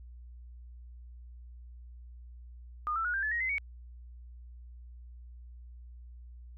sine tone with pitch steps, 1221 / 1331.5 / 1452 / 1583.4 / 1726.8 / 1883 / 2053 / 2239 Hz, D#6 / E6 / F#6 / G6 / A6 / A#6 / C7 / C#7, -33 / +17 / -33 / +17 / -33 / +17 / -33 / +17 cents, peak -29 dBFS, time 2.87-3.582 s, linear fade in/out 0 ms, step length 89 ms, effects added 60 Hz sine -46 dBFS peak until 6.57 s

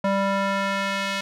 square tone with band-pass filter sweep, 196.6 Hz, G3, 5 cents sharp, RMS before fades -24 dBFS, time 0.04-1.21 s, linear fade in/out 5 ms, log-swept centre 770 to 2800 Hz, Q 0.87, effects none

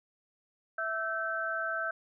sine tone cluster, 657 / 1322 / 1545 Hz, E5 / E6 / G6, -6 / +5 / -26 cents, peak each -37 / -36 / -33 dBFS, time 0.78-1.91 s, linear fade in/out 5 ms, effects none

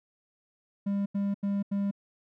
triangle tone bursts, 200 Hz, G3, 35 cents sharp, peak -24 dBFS, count 4, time 0.86-1.912 s, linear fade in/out 10 ms, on 200 ms, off 84 ms, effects none

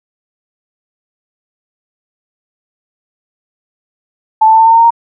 sine tone with pitch steps, 875 / 882.6 / 890.3 / 898 / 905.9 / 913.7 / 921.7 / 929.7 Hz, A5 / A5 / A5 / A5 / A#5 / A#5 / A#5 / A#5, -10 / +5 / +20 / +35 / -50 / -35 / -20 / -5 cents, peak -3 dBFS, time 4.41-4.906 s, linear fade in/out 10 ms, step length 62 ms, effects none

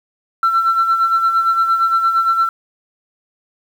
sine tone with tremolo, 1346 Hz, E6, 36 cents sharp, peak -8 dBFS, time 0.43-2.49 s, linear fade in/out 2 ms, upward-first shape sine, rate 8.7 Hz, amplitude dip 60%, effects tanh soft clip ceiling -8 dBFS + 7-bit

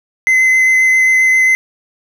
triangle tone with vibrato, 2049 Hz, C7, 37 cents flat, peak -6 dBFS, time 0.27-1.55 s, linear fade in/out 0 ms, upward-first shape triangle, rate 7.5 Hz, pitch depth 13 cents each way, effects none

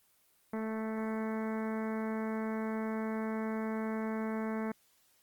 harmonic tone, 220 Hz, A3, in tune, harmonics 1 / 2 / 3 / 4 / 5 / 6 / 7 / 8 / 9 / 10, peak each -34 / -40 / -44 / -46 / -48 / -50 / -51 / -52 / -53 / -54 dBFS, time 0.53-4.72 s, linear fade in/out 5 ms, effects white hiss -69 dBFS RMS until 5.22 s + Opus 24 kbps

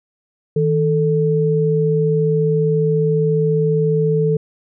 sine tone pair together, 158.19 / 440 Hz, D#3 / A4, +29 / 0 cents, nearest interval octave + tritone, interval 1771 cents, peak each -16 dBFS, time 0.56-4.37 s, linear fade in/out 5 ms, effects none

